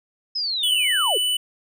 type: linear sweep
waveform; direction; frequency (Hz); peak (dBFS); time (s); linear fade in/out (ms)
sine; down; 5200 to 338.1; -22; 0.35-1.18; 10
type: tone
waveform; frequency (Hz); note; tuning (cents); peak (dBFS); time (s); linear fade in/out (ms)
square; 2980; F#7; +12; -20; 0.63-1.37; 5
effects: none